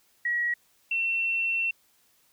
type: tone pair in turn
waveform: sine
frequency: 1913 / 2705 Hz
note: A#6 / E7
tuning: +44 / +44 cents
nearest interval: tritone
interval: 600 cents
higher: second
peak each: -24 dBFS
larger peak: neither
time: 0.25-0.54 / 0.91-1.71 s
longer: second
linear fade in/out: 5 ms
effects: white hiss -65 dBFS RMS until 2.32 s